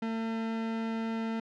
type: tone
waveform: 40% pulse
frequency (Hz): 225.3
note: A3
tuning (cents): +41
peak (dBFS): -30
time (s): 0.02-1.4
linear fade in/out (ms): 5
effects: low-pass 3000 Hz 12 dB/octave